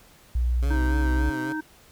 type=tone with pitch glide; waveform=sine; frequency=60.5 to 62.06 Hz; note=B1 to B1; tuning=-35 to +9 cents; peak=-20 dBFS; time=0.35-1.3 s; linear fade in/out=5 ms; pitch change=+44 cents; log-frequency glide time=0.71-0.78 s
type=tone with vibrato; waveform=15% pulse; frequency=134.3 Hz; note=C3; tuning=46 cents sharp; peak=-27 dBFS; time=0.62-1.53 s; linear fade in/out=10 ms; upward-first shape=sine; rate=3.5 Hz; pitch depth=99 cents each way
type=harmonic tone; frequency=311.1 Hz; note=D#4; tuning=in tune; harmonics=1 / 3 / 5; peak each=-28 / -36 / -33 dBFS; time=0.7-1.61 s; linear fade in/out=10 ms
effects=pink hiss -54 dBFS RMS until 1.91 s